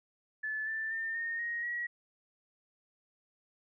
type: tone with pitch steps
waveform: sine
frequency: 1735 / 1769.4 / 1804.5 / 1840.3 / 1876.8 / 1914 Hz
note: A6 / A6 / A6 / A#6 / A#6 / A#6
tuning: -25 / +9 / +43 / -23 / +11 / +45 cents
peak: -33 dBFS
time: 0.43-1.87 s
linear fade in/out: 10 ms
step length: 240 ms
effects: none